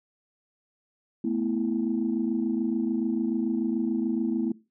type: chord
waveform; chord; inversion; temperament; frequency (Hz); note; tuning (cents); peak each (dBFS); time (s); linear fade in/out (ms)
sine; A suspended second; none; equal; 220 / 246.9 / 329.6; A3 / B3 / E4; 0 / 0 / 0; -28; 1.24-4.52; 5
effects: noise-tail reverb RT60 0.3 s tail -21 dB re dry + tanh soft clip ceiling -16 dBFS